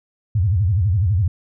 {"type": "tone with vibrato", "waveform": "sine", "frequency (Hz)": 95.9, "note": "G2", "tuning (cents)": -37, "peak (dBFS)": -14, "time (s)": [0.35, 1.28], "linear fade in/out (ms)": 5, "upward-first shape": "sine", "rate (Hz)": 12, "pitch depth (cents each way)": 260, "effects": []}